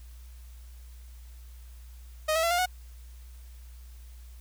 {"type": "tone with pitch steps", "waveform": "sawtooth", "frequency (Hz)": [622.3, 648.4, 675.5, 703.8, 733.2], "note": ["D#5", "E5", "E5", "F5", "F#5"], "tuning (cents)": [0, -29, 42, 13, -16], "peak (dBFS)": -20, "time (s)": [2.28, 2.66], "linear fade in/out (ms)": 10, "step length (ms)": 76, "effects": ["added 60 Hz sine -44 dBFS peak until 4.4 s", "white hiss -60 dBFS RMS until 4.4 s"]}